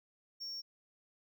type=tone; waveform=triangle; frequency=5500 Hz; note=F8; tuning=27 cents flat; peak=-39 dBFS; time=0.4-0.62 s; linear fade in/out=20 ms; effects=none